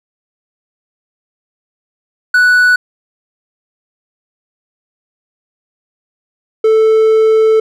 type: tone pair in turn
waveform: triangle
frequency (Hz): 1480 / 440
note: F#6 / A4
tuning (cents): 0 / 0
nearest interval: octave + major sixth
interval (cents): 2100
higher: first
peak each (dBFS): -4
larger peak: neither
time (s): 2.34-2.76 / 6.64-7.6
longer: second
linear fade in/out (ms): 5
effects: none